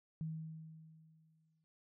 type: tone with exponential decay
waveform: sine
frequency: 159.2 Hz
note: D#3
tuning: 40 cents sharp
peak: -37 dBFS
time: 0.21-1.64 s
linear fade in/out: 0 ms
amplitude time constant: 310 ms
effects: none